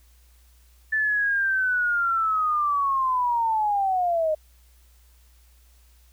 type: linear sweep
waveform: sine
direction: down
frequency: 1760 to 610 Hz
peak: -20 dBFS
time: 0.92-4.35 s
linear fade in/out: 10 ms
effects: added 60 Hz sine -53 dBFS peak until 6.12 s + white hiss -62 dBFS RMS until 6.12 s